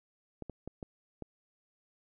clicks, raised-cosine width 2 ms, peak -27 dBFS, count 5, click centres 0.423 / 0.497 / 0.676 / 0.828 / 1.223 s, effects none

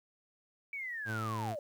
sine linear sweep, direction down, 2300 to 554.4 Hz, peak -37 dBFS, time 0.73-1.59 s, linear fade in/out 2 ms
sawtooth tone, 110 Hz, A2, in tune, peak -32 dBFS, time 1.05-1.56 s, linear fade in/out 50 ms
effects 11-bit

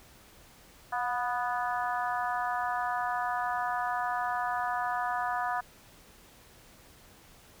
harmonic tone with a mistuned harmonic, 246.4 Hz, B3, 4 cents flat, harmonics 3 / 4 / 5 / 6 / 7, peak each -32 / -34 / -36 / -38 / -39 dBFS, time 0.92-5.61 s, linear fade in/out 10 ms, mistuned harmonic 3, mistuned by -32 cents, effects pink hiss -56 dBFS RMS until 7.6 s

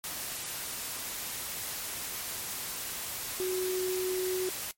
sine tone in noise, 370 Hz, F#4, in tune, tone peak -28 dBFS, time 3.4-4.49 s, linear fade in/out 0 ms, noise white, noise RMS -37 dBFS, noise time 0.04-4.71 s, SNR +6 dB, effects noise-tail reverb RT60 0.1 s tail -18 dB re dry + MP3 64 kbps

